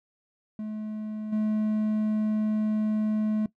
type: tone with level steps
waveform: triangle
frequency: 214.6 Hz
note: A3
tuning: 43 cents flat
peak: -29 / -21 dBFS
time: 0.59-3.46 s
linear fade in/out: 2 ms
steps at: 1.32 s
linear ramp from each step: 10 ms
effects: noise-tail reverb RT60 0.1 s tail -18 dB re dry